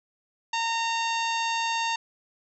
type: harmonic tone with a mistuned harmonic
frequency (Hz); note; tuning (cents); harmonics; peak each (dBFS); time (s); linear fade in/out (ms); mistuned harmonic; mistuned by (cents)
917; A#5; -29; 1 / 2 / 3 / 4 / 5 / 6 / 7 / 8; -27 / -34 / -32 / -35 / -37 / -44 / -39 / -46; 0.53-1.96; 5; 8; +46
effects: none